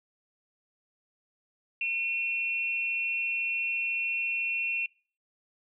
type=tone pair together; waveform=sine; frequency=2445 / 2711 Hz; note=D#7 / E7; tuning=-31 / +48 cents; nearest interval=major second; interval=179 cents; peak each=-32 / -29 dBFS; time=1.81-4.86 s; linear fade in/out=2 ms; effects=noise-tail reverb RT60 0.4 s tail -24 dB re dry